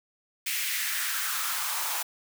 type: noise with high-pass filter sweep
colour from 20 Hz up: white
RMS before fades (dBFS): -30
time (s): 0.46-2.03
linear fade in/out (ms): 10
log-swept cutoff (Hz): 2300 to 830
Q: 2.8
effects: none